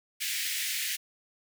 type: high-pass noise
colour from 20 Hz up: pink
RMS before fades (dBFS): -32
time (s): 0.2-0.97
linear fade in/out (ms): 20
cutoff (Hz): 1800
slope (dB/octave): 48
effects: none